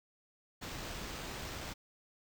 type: noise with sample-and-hold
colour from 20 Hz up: pink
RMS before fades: -43 dBFS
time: 0.61-1.74 s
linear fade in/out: 20 ms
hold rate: 11025 Hz
effects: none